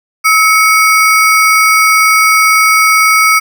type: ring-modulated tone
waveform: square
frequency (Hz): 1760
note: A6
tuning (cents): 0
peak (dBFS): -3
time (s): 0.24-3.4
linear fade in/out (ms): 20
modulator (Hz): 469
effects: none